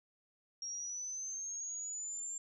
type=linear sweep; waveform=sine; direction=up; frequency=5588 to 7370 Hz; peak=-39 dBFS; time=0.62-2.38 s; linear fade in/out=2 ms; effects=none